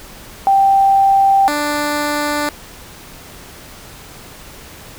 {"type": "tone pair in turn", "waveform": ["sine", "10% pulse"], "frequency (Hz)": [784, 294.7], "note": ["G5", "D4"], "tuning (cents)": [0, 6], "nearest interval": "octave + perfect fourth", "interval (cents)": 1694, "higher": "first", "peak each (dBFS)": -8, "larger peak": "neither", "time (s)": [[0.47, 1.48], [1.48, 2.49]], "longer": "neither", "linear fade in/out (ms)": 0, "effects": ["pink hiss -37 dBFS RMS until 4.98 s"]}